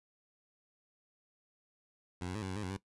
15% pulse tone with pitch steps, 89.2 / 91.4 / 107.8 / 94.7 / 93.1 / 105.6 / 91.6 / 97.5 Hz, F2 / F#2 / A2 / F#2 / F#2 / G#2 / F#2 / G2, +37 / -21 / -35 / +41 / +11 / +29 / -17 / -9 cents, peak -31 dBFS, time 2.21-2.77 s, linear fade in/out 5 ms, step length 70 ms, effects noise-tail reverb RT60 0.1 s tail -17 dB re dry + resampled to 24000 Hz

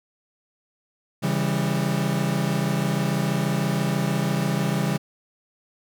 40% pulse chord, C# diminished, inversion none, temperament equal with one note detuned, 138.59 / 164.81 / 199.08 Hz, C#3 / E3 / G3, 0 / 0 / +27 cents, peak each -25 dBFS, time 1.22-4.98 s, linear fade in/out 20 ms, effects none

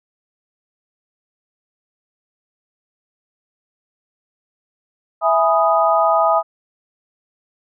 sine chord, E major seventh, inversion none, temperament equal, 659.3 / 830.6 / 987.8 / 1244.5 Hz, E5 / G#5 / B5 / D#6, 0 / 0 / 0 / 0 cents, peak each -16 / -18 / -22 / -17 dBFS, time 5.21-6.43 s, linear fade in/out 50 ms, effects none

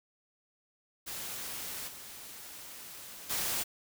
white noise with level steps, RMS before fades -40 / -47 / -33 dBFS, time 1.06-3.64 s, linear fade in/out 20 ms, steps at 1.87 / 3.29 s, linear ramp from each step 20 ms, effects none

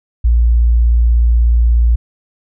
sine tone, 58.27 Hz, A#1, in tune, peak -7 dBFS, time 0.24-1.96 s, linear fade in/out 10 ms, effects none

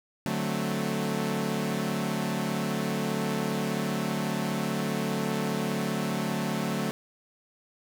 sawtooth chord, D dominant seventh, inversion none, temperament equal, 146.83 / 185 / 220 / 261.6 Hz, D3 / F#3 / A3 / C4, 0 / 0 / 0 / 0 cents, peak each -30 / -28 / -27 / -33 dBFS, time 0.26-6.91 s, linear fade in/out 0 ms, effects none

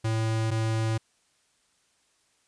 square tone pair in turn, 111.5 / 111.5 Hz, A2 / A2, +23 / +23 cents, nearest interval unison, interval 0 cents, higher neither, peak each -25 dBFS, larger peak neither, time 0.04-0.51 / 0.51-0.98 s, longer neither, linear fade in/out 10 ms, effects white hiss -68 dBFS RMS until 2.47 s + resampled to 22050 Hz

